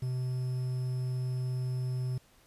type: tone with quantisation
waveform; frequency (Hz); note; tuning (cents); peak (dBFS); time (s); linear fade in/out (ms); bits
triangle; 127.2; C3; -48; -28; 0.02-2.18; 5; 9
effects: pink hiss -63 dBFS RMS until 2.46 s + resampled to 32000 Hz